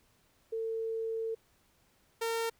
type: tone pair in turn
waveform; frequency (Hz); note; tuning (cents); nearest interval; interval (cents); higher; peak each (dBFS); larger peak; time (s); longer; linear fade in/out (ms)
sine / sawtooth; 450 / 457.1; A4 / A#4; +39 / -34; unison; 27; second; -32 / -27; second; 0.52-1.35 / 2.21-2.5; first; 10
effects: pink hiss -69 dBFS RMS until 2.59 s